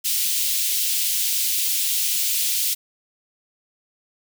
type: high-pass noise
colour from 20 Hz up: white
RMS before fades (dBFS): -22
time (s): 0.04-2.75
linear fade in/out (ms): 20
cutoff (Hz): 2700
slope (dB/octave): 24
effects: none